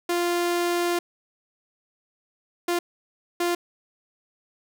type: tone bursts at uneven times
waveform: sawtooth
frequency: 348.2 Hz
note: F4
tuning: 5 cents flat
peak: -18 dBFS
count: 3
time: 0.09-0.99 / 2.68-2.79 / 3.4-3.55 s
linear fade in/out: 5 ms
effects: none